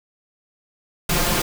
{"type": "noise with comb filter", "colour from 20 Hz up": "pink", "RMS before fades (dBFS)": -20, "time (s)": [1.09, 1.42], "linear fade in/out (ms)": 5, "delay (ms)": 5.7, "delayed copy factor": 0.8, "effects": []}